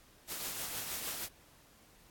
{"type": "noise with tremolo", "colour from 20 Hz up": "white", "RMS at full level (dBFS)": -38, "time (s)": [0.27, 1.29], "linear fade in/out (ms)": 50, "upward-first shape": "triangle", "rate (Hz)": 6.4, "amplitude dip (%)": 40, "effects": ["pink hiss -62 dBFS RMS until 2.1 s", "AAC 64 kbps"]}